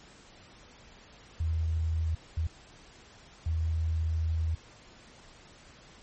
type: tone bursts at uneven times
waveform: sine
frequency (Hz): 80.7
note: E2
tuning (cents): -36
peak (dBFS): -26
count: 3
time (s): 1.4-2.15 / 2.37-2.47 / 3.46-4.55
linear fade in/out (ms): 5
effects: pink hiss -54 dBFS RMS until 6.02 s + MP3 32 kbps

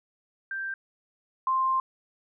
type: tone pair in turn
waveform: sine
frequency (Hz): 1574 / 1050.5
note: G6 / C6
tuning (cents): +7 / +7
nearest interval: perfect fifth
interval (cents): 700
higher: first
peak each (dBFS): -30 / -22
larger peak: second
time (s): 0.51-0.74 / 1.47-1.8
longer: second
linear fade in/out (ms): 2
effects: none

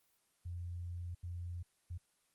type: tone bursts at uneven times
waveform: sine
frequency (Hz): 87.31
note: F2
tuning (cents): 0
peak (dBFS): -40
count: 3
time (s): 0.45-1.15 / 1.23-1.63 / 1.9-1.98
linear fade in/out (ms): 10
effects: white hiss -75 dBFS RMS until 2.34 s + Opus 24 kbps

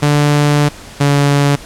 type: tone pair in turn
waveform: sawtooth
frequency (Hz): 146.6 / 142.59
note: D3 / C#3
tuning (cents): -3 / +49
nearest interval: unison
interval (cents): 48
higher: first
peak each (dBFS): -5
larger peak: neither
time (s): 0.02-0.69 / 1-1.56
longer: first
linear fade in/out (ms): 10
effects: pink hiss -34 dBFS RMS until 1.65 s + low-pass 10000 Hz 12 dB/octave

